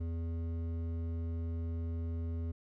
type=tone with hard clipping; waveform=triangle; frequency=83.2 Hz; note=E2; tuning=17 cents sharp; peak=-36 dBFS; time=0-2.52 s; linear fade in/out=10 ms; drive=14 dB; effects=none